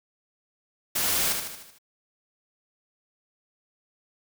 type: noise with echo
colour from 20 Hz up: white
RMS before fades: -26 dBFS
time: 0.95-1.33 s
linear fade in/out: 10 ms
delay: 76 ms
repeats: 6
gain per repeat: -5 dB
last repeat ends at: 1.786 s
effects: none